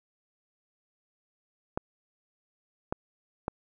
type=clicks; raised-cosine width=1 ms; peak=-15 dBFS; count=3; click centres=1.775 / 2.925 / 3.481 s; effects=none